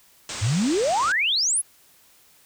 white low-pass noise, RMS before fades -33 dBFS, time 0.29-1.12 s, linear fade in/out 2 ms, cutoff 8600 Hz, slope 96 dB/octave
sine exponential sweep, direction up, 94.9 to 11330 Hz, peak -19 dBFS, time 0.41-1.62 s, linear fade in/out 20 ms
effects white hiss -56 dBFS RMS until 2.45 s

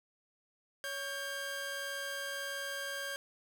sawtooth tone pair together, 559 / 1595.3 Hz, C#5 / G6, +14 / +30 cents, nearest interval octave + tritone, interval 1816 cents, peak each -39 / -35 dBFS, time 0.84-3.16 s, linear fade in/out 0 ms, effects 12-bit

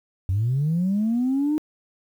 sine linear sweep, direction up, 89 to 310 Hz, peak -18 dBFS, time 0.29-1.58 s, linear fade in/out 0 ms, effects tanh soft clip ceiling -16 dBFS + 9-bit

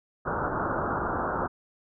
white low-pass noise, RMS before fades -29 dBFS, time 0.25-1.48 s, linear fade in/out 20 ms, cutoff 1500 Hz, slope 96 dB/octave, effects none

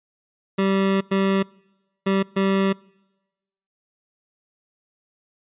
25% pulse tone bursts at uneven times, 194.1 Hz, G3, 17 cents flat, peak -14 dBFS, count 4, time 0.58-1.01 / 1.11-1.43 / 2.06-2.23 / 2.36-2.73 s, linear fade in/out 10 ms, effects noise-tail reverb RT60 1.0 s tail -25 dB re dry + resampled to 8000 Hz

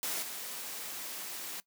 white noise with level steps, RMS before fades -35 / -41 dBFS, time 0.03-1.6 s, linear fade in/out 0 ms, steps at 0.22 s, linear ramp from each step 10 ms, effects noise-tail reverb RT60 0.1 s tail -19 dB re dry + high-pass 200 Hz 12 dB/octave

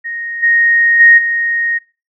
sine tone with level steps, 1864.7 Hz, A#6, in tune, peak -20 / -8 / -3 / -13 dBFS, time 0.04-1.79 s, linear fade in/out 20 ms, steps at 0.42 / 0.99 / 1.17 s, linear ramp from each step 20 ms, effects noise-tail reverb RT60 0.3 s tail -19 dB re dry

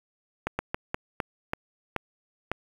slowing click train, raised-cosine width 0.5 ms, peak -12 dBFS, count 8, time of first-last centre 0.47-2.516 s, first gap 120 ms, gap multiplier 1.29, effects 7-bit

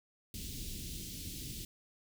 pink band-stop noise, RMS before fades -43 dBFS, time 0.34-1.65 s, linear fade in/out 2 ms, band 310 to 3100 Hz, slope 24 dB/octave, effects none

